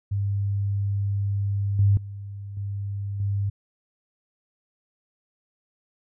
sine tone with level steps, 100 Hz, G2, 35 cents sharp, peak -22 / -15 / -33 / -27 / -22 dBFS, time 0.11-3.5 s, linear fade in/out 10 ms, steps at 1.79 / 1.97 / 2.57 / 3.2 s, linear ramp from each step 2 ms, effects none

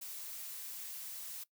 blue noise, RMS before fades -45 dBFS, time 0.01-1.44 s, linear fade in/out 10 ms, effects noise-tail reverb RT60 0.1 s tail -19 dB re dry

